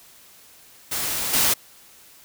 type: noise with level steps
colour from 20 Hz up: white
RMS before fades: -26 / -19 dBFS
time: 0.91-1.54 s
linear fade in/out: 10 ms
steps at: 1.33 s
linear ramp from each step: 10 ms
effects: white hiss -50 dBFS RMS until 2.24 s